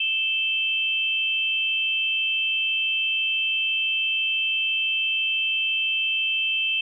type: tone pair together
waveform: sine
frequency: 2637 / 3127 Hz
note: E7 / G7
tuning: 0 / -5 cents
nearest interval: minor third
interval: 295 cents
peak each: -23 / -25 dBFS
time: 0-6.81 s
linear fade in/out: 5 ms
effects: none